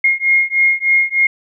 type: beating tone pair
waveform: sine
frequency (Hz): 2141 / 2144.3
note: C7 / C7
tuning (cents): +39 / +42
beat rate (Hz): 3.3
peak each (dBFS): -14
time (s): 0.04-1.27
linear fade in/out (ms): 5
effects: none